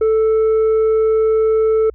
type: tone with tanh clipping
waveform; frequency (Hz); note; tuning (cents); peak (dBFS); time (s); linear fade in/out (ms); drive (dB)
triangle; 440; A4; 0; -12; 0.01-1.9; 5; 8
effects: added 60 Hz sine -38 dBFS peak until 1.94 s